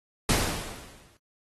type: noise with exponential decay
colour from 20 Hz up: pink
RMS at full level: -22 dBFS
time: 0.29-1.17 s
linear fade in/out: 2 ms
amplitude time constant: 190 ms
effects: AAC 32 kbps